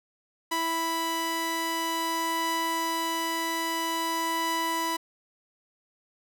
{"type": "tone pair together", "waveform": "sawtooth", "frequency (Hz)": [329.6, 988.3], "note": ["E4", "B5"], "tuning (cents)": [0, 1], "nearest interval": "octave + perfect fifth", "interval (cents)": 1901, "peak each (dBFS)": [-29, -24], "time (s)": [0.51, 4.97], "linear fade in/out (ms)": 10, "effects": []}